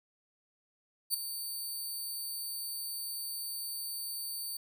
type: tone with ADSR envelope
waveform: 10% pulse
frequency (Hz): 4571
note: D8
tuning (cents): -48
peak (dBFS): -19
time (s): 1.1-4.57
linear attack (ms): 40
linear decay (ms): 8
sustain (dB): -11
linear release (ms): 4
effects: none